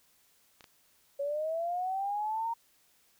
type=clicks; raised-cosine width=0.2 ms; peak=-33 dBFS; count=2; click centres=0.608 / 0.642 s
type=linear sweep; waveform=sine; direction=up; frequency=554.4 to 932.3 Hz; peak=-30 dBFS; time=1.19-2.54 s; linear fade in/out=10 ms
effects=white hiss -67 dBFS RMS until 3.19 s